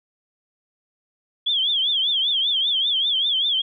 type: tone with vibrato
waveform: sine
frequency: 3322 Hz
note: G#7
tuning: in tune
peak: -18 dBFS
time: 1.46-3.62 s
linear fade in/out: 10 ms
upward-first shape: triangle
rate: 5.1 Hz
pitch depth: 160 cents each way
effects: none